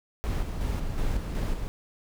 brown noise with tremolo, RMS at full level -27 dBFS, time 0.24-1.68 s, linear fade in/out 0 ms, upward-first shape square, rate 2.7 Hz, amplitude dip 40%, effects none

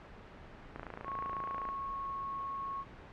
click train, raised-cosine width 0.5 ms, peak -26 dBFS, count 27, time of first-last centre 0.76-1.689 s, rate 28 Hz
sine tone, 1098 Hz, C#6, 17 cents flat, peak -36 dBFS, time 1.04-2.85 s, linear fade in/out 50 ms
effects pink hiss -51 dBFS RMS until 3.12 s + low-pass 2000 Hz 12 dB/octave

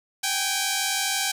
5% pulse tone pair together, 772.1 / 818 Hz, G5 / G#5, -26 / -26 cents, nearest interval minor second, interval 100 cents, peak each -13 / -16 dBFS, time 0.23-1.32 s, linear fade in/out 10 ms, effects none

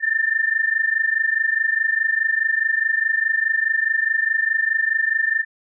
sine tone pair together, 1775.2 / 1800 Hz, A6 / A6, +15 / +39 cents, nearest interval unison, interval 24 cents, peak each -20 dBFS, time 0-5.45 s, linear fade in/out 50 ms, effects none

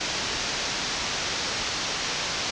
white low-pass noise, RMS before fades -29 dBFS, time 0-2.51 s, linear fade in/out 10 ms, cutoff 6300 Hz, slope 48 dB/octave, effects none

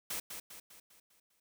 white noise with echo, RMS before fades -38 dBFS, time 0.1-0.2 s, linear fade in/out 5 ms, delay 200 ms, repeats 6, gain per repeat -6 dB, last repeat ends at 1.4 s, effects none

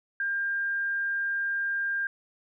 sine tone, 1600 Hz, G6, 35 cents sharp, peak -26 dBFS, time 0.2-2.07 s, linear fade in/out 2 ms, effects none

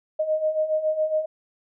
sine beating tone pair, 617 / 624.2 Hz, D#5 / D#5, -15 / +5 cents, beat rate 7.2 Hz, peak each -27 / -22 dBFS, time 0.19-1.26 s, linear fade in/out 10 ms, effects none

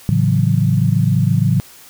sine chord, F# minor seventh, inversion first, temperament equal, 110 / 138.59 / 164.81 / 185 Hz, A2 / C#3 / E3 / F#3, 0 / 0 / 0 / 0 cents, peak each -16 / -16 / -18 / -19 dBFS, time 0.09-1.6 s, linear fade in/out 0 ms, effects white hiss -42 dBFS RMS until 1.89 s

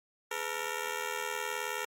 10% pulse ring-modulated tone, 460.4 Hz, A#4, 22 cents flat, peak -22 dBFS, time 0.31-1.85 s, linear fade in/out 5 ms, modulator 39.6 Hz, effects MP3 64 kbps

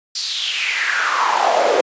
brown noise with high-pass filter sweep, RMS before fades -18 dBFS, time 0.15-1.81 s, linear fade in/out 5 ms, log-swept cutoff 4900 to 470 Hz, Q 4.5, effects high-pass 300 Hz 12 dB/octave + resampled to 16000 Hz

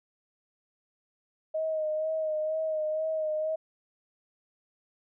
sine tone with vibrato, 626 Hz, D#5, 10 cents sharp, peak -27 dBFS, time 1.54-3.56 s, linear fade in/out 10 ms, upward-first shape sine, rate 2.1 Hz, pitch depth 30 cents each way, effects none

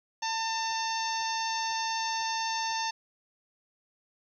harmonic tone, 898 Hz, A5, 35 cents sharp, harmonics 1 / 2 / 3 / 4 / 5 / 6 / 7, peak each -31 / -38 / -40 / -41 / -40 / -38 / -40 dBFS, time 0.22-2.91 s, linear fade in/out 10 ms, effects 11-bit

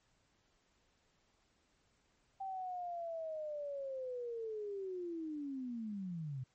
sine linear sweep, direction down, 780 to 123.47 Hz, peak -39 dBFS, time 2.4-6.44 s, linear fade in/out 10 ms, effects pink hiss -75 dBFS RMS until 6.54 s + MP3 32 kbps

